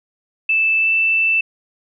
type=tone with pitch glide; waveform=sine; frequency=2637 to 2654 Hz; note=E7 to E7; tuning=0 to +11 cents; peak=-13 dBFS; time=0.49-1.41 s; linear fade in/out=5 ms; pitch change=+11 cents; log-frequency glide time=0.79-0.9 s; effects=none